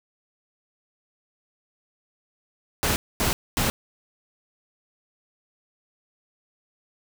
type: noise bursts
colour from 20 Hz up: pink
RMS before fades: -23 dBFS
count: 3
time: 2.83-3.7 s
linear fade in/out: 0 ms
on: 130 ms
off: 240 ms
effects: none